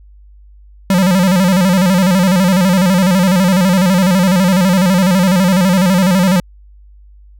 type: tone with vibrato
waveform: square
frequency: 185 Hz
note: F#3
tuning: in tune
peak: -9 dBFS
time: 0.9-6.4 s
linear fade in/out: 2 ms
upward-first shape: square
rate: 12 Hz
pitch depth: 85 cents each way
effects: added 50 Hz sine -38 dBFS peak until 7.39 s